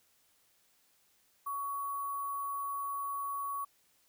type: tone with sample-and-hold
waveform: sine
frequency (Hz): 1120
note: C#6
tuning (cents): +18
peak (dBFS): -34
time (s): 1.46-3.65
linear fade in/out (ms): 10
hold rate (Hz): 11025
effects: white hiss -70 dBFS RMS until 4.08 s